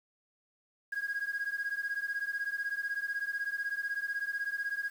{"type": "beating tone pair", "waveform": "sine", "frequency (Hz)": [1632, 1648], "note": ["G#6", "G#6"], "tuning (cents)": [-31, -14], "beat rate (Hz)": 16, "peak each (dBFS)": [-34, -34], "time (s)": [0.92, 4.9], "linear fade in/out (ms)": 10, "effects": ["tanh soft clip ceiling -28 dBFS", "9-bit"]}